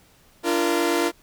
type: chord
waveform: sawtooth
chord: Bb major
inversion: first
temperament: equal with one note detuned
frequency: 293.7 / 342.8 / 466.2 Hz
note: D4 / F4 / Bb4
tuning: 0 / -32 / 0 cents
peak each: -22 / -18 / -22 dBFS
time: 0.43-1.12 s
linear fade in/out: 50 ms
effects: pink hiss -56 dBFS RMS until 1.22 s